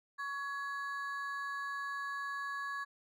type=ring-modulated tone; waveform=triangle; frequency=1400 Hz; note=F6; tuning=4 cents sharp; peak=-32 dBFS; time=0.18-2.85 s; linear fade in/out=20 ms; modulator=281 Hz; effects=none